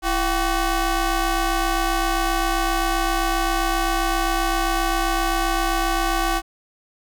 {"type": "ring-modulated tone", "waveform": "20% pulse", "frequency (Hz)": 369.2, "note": "F#4", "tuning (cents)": -4, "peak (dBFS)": -11, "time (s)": [0.02, 6.42], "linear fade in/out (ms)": 50, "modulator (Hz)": 403, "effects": []}